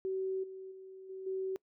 sine tone with level steps, 380 Hz, F#4, 46 cents sharp, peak -32 / -43 / -47 / -41 / -33 dBFS, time 0.05-1.56 s, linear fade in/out 0 ms, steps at 0.43 / 0.71 / 1.09 / 1.26 s, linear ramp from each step 10 ms, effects noise-tail reverb RT60 0.1 s tail -24 dB re dry

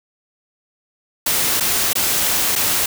white noise with dropouts, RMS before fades -18 dBFS, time 1.26-2.86 s, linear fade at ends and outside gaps 5 ms, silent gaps 1.6-1.606 / 1.932-1.953 / 2.555-2.559 s, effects none

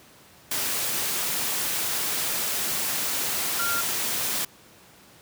sine tone in noise, 1391 Hz, F6, 7 cents flat, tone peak -26 dBFS, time 3.59-3.81 s, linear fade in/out 5 ms, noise white, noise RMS -27 dBFS, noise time 0.51-4.45 s, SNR -2 dB, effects pink hiss -52 dBFS RMS until 5.21 s + high-pass 100 Hz 12 dB/octave

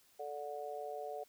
harmonic tone, 146.2 Hz, D3, 7 cents flat, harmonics 3 / 4 / 5, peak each -45 / -45 / -44 dBFS, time 0.19-1.24 s, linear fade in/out 10 ms, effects white hiss -68 dBFS RMS until 1.28 s

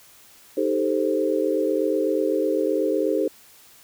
sine chord, A half-diminished seventh, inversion second, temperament equal, 311.1 / 392 / 440 / 523.3 Hz, Eb4 / G4 / A4 / C5, 0 / 0 / 0 / 0 cents, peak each -25 dBFS, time 0.57-3.28 s, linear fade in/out 5 ms, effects white hiss -51 dBFS RMS until 3.83 s

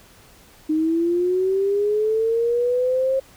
sine linear sweep, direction up, 306.8 to 537 Hz, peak -17 dBFS, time 0.69-3.2 s, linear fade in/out 10 ms, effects pink hiss -50 dBFS RMS until 3.36 s

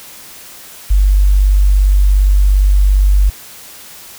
sine tone, 48.67 Hz, G1, 12 cents flat, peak -6 dBFS, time 0.9-3.3 s, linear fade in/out 10 ms, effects white hiss -35 dBFS RMS until 4.18 s

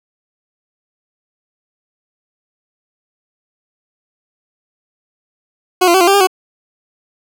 20% pulse tone with pitch steps, 366.1 / 343.9 / 379.5 / 346.4 / 393.6 / 402 / 372.7 Hz, F#4 / F4 / F#4 / F4 / G4 / G4 / F#4, -18 / -27 / +44 / -14 / +7 / +44 / +13 cents, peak -3 dBFS, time 5.81-6.272 s, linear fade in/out 10 ms, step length 66 ms, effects none

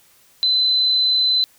sine tone, 4034 Hz, B7, 36 cents sharp, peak -14 dBFS, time 0.43-1.44 s, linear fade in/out 0 ms, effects white hiss -54 dBFS RMS until 1.58 s

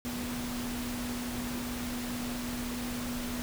sine tone in noise, 243.7 Hz, B3, 23 cents flat, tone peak -35 dBFS, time 0.05-3.42 s, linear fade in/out 0 ms, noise pink, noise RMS -39 dBFS, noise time 0.05-3.42 s, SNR +1 dB, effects none

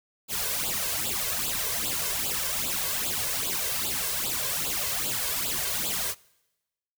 white noise with flanger, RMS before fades -29 dBFS, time 0.28-6.15 s, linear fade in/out 50 ms, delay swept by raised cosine 0.25 to 1.95 ms, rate 2.5 Hz, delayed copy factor +0.8, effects noise-tail reverb RT60 1.0 s tail -24 dB re dry

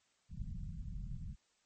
pink low-pass noise, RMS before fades -43 dBFS, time 0.29-1.36 s, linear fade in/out 50 ms, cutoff 190 Hz, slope 48 dB/octave, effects white hiss -75 dBFS RMS until 1.65 s + MP3 32 kbps

